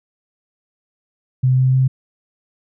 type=tone with pitch steps; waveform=sine; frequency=128.7 / 129.82 / 130.95 Hz; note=C3 / C3 / C3; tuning=-28 / -13 / +2 cents; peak=-11 dBFS; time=1.43-1.88 s; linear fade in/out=10 ms; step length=150 ms; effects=none